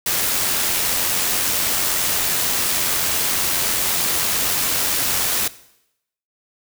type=noise with amplitude modulation; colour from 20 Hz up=white; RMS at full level=-19 dBFS; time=0.06-5.48 s; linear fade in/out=5 ms; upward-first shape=sine; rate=89 Hz; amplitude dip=25%; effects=noise-tail reverb RT60 0.8 s tail -18 dB re dry